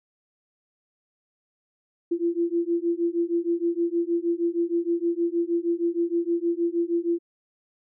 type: beating tone pair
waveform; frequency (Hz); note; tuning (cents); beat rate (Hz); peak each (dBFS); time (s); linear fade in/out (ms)
sine; 337.7 / 344.1; E4 / F4; +42 / -26; 6.4; -25; 2.11-7.19; 10
effects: none